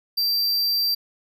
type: tone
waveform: square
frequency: 4699 Hz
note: D8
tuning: in tune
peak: -20 dBFS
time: 0.17-0.95 s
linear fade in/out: 10 ms
effects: none